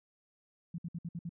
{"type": "tone bursts", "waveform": "sine", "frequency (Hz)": 169.3, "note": "E3", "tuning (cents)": 46, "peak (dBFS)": -36, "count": 6, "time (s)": [0.74, 1.293], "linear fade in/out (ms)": 5, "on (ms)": 43, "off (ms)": 59, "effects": []}